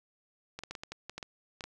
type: clicks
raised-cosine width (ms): 0.2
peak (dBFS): -23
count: 11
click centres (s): 0.59 / 0.636 / 0.71 / 0.752 / 0.835 / 0.92 / 1.096 / 1.18 / 1.228 / 1.608 / 1.64
effects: none